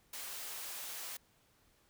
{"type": "high-pass noise", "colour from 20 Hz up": "white", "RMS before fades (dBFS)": -44, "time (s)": [0.13, 1.17], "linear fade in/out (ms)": 5, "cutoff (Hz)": 460, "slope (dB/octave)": 12, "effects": ["pink hiss -70 dBFS RMS until 1.89 s"]}